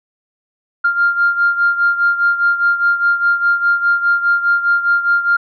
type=beating tone pair; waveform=sine; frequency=1396.9 / 1401.8 Hz; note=F6 / F6; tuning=0 / +6 cents; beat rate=4.9 Hz; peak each=-12 / -17 dBFS; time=0.84-5.37 s; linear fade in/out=10 ms; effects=tanh soft clip ceiling -4 dBFS